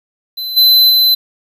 square tone with level steps, 4040 Hz, B7, 39 cents sharp, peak -20 / -6 / -8 dBFS, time 0.37-1.15 s, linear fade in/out 10 ms, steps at 0.56 / 0.89 s, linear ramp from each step 20 ms, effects 8-bit

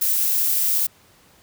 violet noise, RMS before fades -20 dBFS, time 0.01-0.87 s, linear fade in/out 10 ms, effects pink hiss -54 dBFS RMS until 1.42 s + high-pass 60 Hz 12 dB/octave

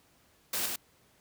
white noise with echo, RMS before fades -32 dBFS, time 0.53-0.66 s, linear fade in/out 5 ms, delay 100 ms, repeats 1, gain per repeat -3 dB, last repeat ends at 0.76 s, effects pink hiss -65 dBFS RMS until 1.2 s + high-pass 60 Hz 12 dB/octave

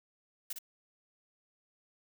blue noise with echo, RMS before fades -38 dBFS, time 0.5-0.53 s, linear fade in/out 5 ms, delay 58 ms, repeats 1, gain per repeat -5 dB, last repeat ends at 0.588 s, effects none

